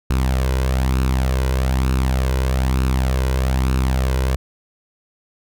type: tone with flanger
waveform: sawtooth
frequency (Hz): 64.9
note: C2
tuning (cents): -13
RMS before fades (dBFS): -18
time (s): 0.1-4.36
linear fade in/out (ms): 5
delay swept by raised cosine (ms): 0.74 to 2.04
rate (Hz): 1.1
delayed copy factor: +0.5
effects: none